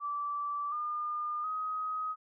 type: tone with pitch steps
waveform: sine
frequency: 1162 / 1209.9 / 1259.9 Hz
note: D6 / D#6 / D#6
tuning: -19 / -49 / +21 cents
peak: -32 dBFS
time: 0-2.16 s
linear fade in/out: 50 ms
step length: 720 ms
effects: none